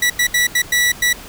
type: tone bursts at uneven times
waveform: sawtooth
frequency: 1950 Hz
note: B6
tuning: 23 cents flat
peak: -9 dBFS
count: 6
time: 0.02-0.1 / 0.19-0.27 / 0.34-0.47 / 0.55-0.62 / 0.72-0.92 / 1.02-1.13 s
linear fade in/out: 5 ms
effects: pink hiss -36 dBFS RMS until 1.28 s